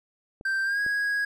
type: clicks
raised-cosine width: 2 ms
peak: -29 dBFS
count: 2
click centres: 0.411 / 0.864 s
type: tone with pitch glide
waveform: triangle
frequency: 1568 to 1652.6 Hz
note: G6 to G#6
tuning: 0 to -9 cents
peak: -22 dBFS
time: 0.45-1.25 s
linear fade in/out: 5 ms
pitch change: +91 cents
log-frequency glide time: 0.64-0.8 s
effects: none